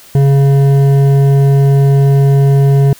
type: tone with hard clipping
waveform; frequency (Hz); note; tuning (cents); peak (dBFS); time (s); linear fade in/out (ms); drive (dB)
sine; 138.6; C#3; 0; -7; 0.15-2.93; 2; 9
effects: white hiss -39 dBFS RMS until 2.99 s